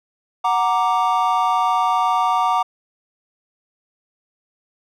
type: chord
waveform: triangle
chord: Gb augmented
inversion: none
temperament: equal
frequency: 740 / 932.3 / 1174.7 Hz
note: Gb5 / Bb5 / D6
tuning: 0 / 0 / 0 cents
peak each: -18 dBFS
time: 0.44-2.63 s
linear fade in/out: 10 ms
effects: none